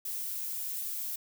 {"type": "noise", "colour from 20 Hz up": "violet", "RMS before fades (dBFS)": -36, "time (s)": [0.05, 1.16], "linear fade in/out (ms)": 5, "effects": []}